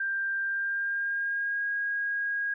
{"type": "tone with pitch glide", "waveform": "sine", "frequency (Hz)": [1585, 1637.1], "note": ["G6", "G#6"], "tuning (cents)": [19, -25], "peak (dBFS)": -27, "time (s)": [0, 2.54], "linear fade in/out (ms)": 5, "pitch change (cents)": 56, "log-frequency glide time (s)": [0.41, 1.67], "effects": []}